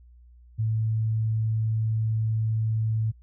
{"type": "tone", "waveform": "sine", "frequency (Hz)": 110.6, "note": "A2", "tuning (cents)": 9, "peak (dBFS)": -22, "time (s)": [0.58, 3.12], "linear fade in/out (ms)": 20, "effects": ["added 60 Hz sine -49 dBFS peak until 3.22 s"]}